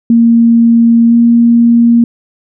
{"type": "tone with pitch glide", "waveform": "sine", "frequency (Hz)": [232, 234.6], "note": ["A#3", "A#3"], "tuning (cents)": [-8, 11], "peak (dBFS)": -3, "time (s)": [0.1, 2.04], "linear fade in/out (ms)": 2, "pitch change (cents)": 19, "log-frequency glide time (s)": [1.08, 1.14], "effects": []}